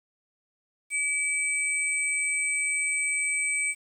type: tone pair together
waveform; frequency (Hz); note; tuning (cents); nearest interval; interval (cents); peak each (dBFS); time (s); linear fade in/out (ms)
sine; 2298 / 8181; D7 / C9; -38 / -40; octave + minor seventh; 2198; -26 / -29; 0.9-3.75; 50
effects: 9-bit